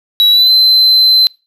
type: tone with pitch glide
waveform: triangle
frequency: 3900 to 4070 Hz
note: B7 to C8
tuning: -23 to -49 cents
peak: -4 dBFS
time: 0.2-1.27 s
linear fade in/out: 0 ms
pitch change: +74 cents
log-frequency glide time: 0.31-0.51 s
effects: noise-tail reverb RT60 0.3 s tail -26 dB re dry